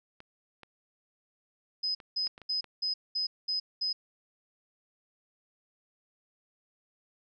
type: clicks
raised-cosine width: 0.3 ms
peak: -32 dBFS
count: 7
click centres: 0.204 / 0.633 / 2.002 / 2.271 / 2.379 / 2.417 / 2.643 s
type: tone bursts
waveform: sine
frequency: 5040 Hz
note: D#8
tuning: 21 cents sharp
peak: -28 dBFS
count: 7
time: 1.83-3.93 s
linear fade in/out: 10 ms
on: 120 ms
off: 210 ms
effects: none